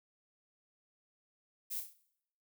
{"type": "noise with echo", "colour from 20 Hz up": "violet", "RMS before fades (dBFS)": -39, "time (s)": [1.7, 1.81], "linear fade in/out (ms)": 20, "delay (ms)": 33, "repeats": 4, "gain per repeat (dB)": -6, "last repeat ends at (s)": 1.942, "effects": ["noise-tail reverb RT60 0.7 s tail -18 dB re dry"]}